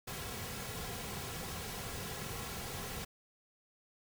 pink noise with comb filter, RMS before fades -42 dBFS, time 0.07-3.05 s, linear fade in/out 10 ms, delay 3.3 ms, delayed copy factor -0.55, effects none

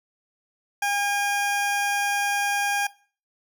20% pulse tone, 810 Hz, G#5, 43 cents flat, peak -17 dBFS, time 0.82-2.87 s, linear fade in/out 5 ms, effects noise-tail reverb RT60 0.4 s tail -20 dB re dry

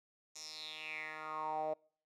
10% pulse tone with band-pass filter sweep, 155.56 Hz, D#3, in tune, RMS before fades -42 dBFS, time 0.35-1.74 s, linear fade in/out 10 ms, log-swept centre 6400 to 600 Hz, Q 5.7, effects noise-tail reverb RT60 0.5 s tail -26 dB re dry

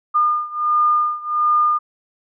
sine beating tone pair, 1212 / 1213.4 Hz, D#6 / D#6, -46 / -44 cents, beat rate 1.4 Hz, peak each -17 / -19 dBFS, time 0.14-1.79 s, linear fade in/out 20 ms, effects none

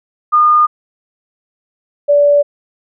sine tone pair in turn, 1218 / 578.5 Hz, D#6 / D5, -37 / -26 cents, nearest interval octave + minor second, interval 1289 cents, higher first, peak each -6 dBFS, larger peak neither, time 0.32-0.67 / 2.08-2.43 s, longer neither, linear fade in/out 20 ms, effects none

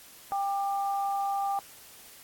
sine tone pair together, 794.2 / 1190 Hz, G5 / D6, +22 / +22 cents, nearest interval perfect fifth, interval 700 cents, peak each -27 / -36 dBFS, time 0.32-1.59 s, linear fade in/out 0 ms, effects white hiss -51 dBFS RMS until 2.23 s + AAC 64 kbps

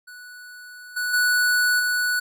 square tone with level steps, 1477 Hz, F#6, 3 cents flat, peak -40 / -24 / -18 / -21 dBFS, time 0.07-2.2 s, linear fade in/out 10 ms, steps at 0.96 / 1.13 / 1.79 s, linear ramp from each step 10 ms, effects none

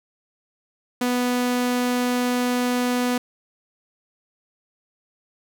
sawtooth tone, 246.9 Hz, B3, in tune, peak -16 dBFS, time 1.01-3.18 s, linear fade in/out 5 ms, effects none

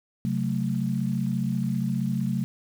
sine chord, F# diminished, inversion second, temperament equal with one note detuned, 134.1 / 185 / 220 Hz, C3 / F#3 / A3, +43 / 0 / 0 cents, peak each -28 dBFS, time 0.25-2.44 s, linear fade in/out 0 ms, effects 8-bit

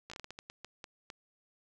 slowing click train, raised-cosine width 0.2 ms, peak -27 dBFS, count 12, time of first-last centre 0.1-1.102 s, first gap 15 ms, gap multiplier 1.33, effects none

